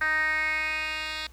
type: tone with band-pass filter sweep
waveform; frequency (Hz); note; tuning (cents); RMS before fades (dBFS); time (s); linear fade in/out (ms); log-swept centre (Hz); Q
10% pulse; 311; D#4; -1; -28; 0.01-1.27; 5; 1700 to 3300; 5.7
effects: added 60 Hz sine -48 dBFS peak until 1.32 s + pink hiss -58 dBFS RMS until 1.32 s